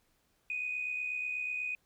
sine tone with amplitude modulation, 2489 Hz, D#7, in tune, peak -30 dBFS, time 0.5-1.75 s, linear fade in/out 2 ms, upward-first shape sine, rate 68.2 Hz, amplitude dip 55%, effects tanh soft clip ceiling -26 dBFS + pink hiss -73 dBFS RMS until 1.85 s

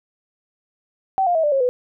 sine tone with pitch steps, 767 / 703.3 / 645 / 591.4 / 542.4 / 497.3 Hz, G5 / F5 / E5 / D5 / C#5 / B4, -38 / +12 / -38 / +12 / -38 / +12 cents, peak -15 dBFS, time 1.18-1.69 s, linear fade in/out 0 ms, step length 85 ms, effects none

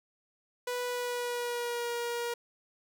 sawtooth tone with pitch glide, 492.1 to 474.8 Hz, B4 to A#4, -6 to +32 cents, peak -28 dBFS, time 0.67-2.34 s, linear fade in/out 5 ms, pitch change -62 cents, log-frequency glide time 0.86-1.91 s, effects none

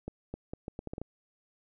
accelerating click train, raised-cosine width 2 ms, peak -24 dBFS, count 9, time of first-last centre 0.08-1.016 s, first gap 260 ms, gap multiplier 0.75, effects none

